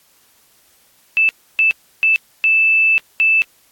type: tone bursts at uneven times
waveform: sine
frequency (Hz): 2637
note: E7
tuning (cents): 0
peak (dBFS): -10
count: 5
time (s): 1.17-1.29 / 1.59-1.71 / 2.03-2.16 / 2.44-2.98 / 3.2-3.42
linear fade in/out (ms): 0
effects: white hiss -54 dBFS RMS until 3.71 s + AAC 64 kbps